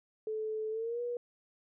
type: tone with pitch glide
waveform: sine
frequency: 434.8 to 482.4 Hz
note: A4 to B4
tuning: -21 to -41 cents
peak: -33 dBFS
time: 0.27-1.17 s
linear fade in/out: 2 ms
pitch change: +180 cents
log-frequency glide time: 0.7-1.01 s
effects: none